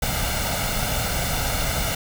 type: noise with comb filter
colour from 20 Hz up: pink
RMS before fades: -24 dBFS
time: 0.02-1.95 s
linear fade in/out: 5 ms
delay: 1.4 ms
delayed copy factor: +0.65
effects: none